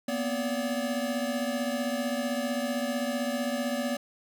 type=tone cluster; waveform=square; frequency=237.2 / 252.8 / 573 Hz; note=A#3 / B3 / D5; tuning=+30 / +41 / -43 cents; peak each=-33 / -34 / -33 dBFS; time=0.08-3.97 s; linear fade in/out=5 ms; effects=none